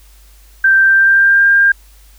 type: tone with pitch glide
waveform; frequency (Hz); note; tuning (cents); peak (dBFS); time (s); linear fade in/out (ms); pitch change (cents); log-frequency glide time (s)
sine; 1568 to 1600.9; G6 to G6; 0 to +36; -6; 0.64-1.72; 5; +36; 0.83-1.47
effects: added 50 Hz sine -41 dBFS peak until 2.18 s + white hiss -49 dBFS RMS until 2.18 s